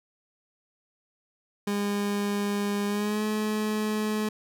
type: tone with pitch glide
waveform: 30% pulse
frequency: 203.6 to 213.8 Hz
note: G#3 to A3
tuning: -34 to -49 cents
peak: -23 dBFS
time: 1.67-4.29 s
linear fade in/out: 5 ms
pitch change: +85 cents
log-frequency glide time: 2.87-3.24 s
effects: none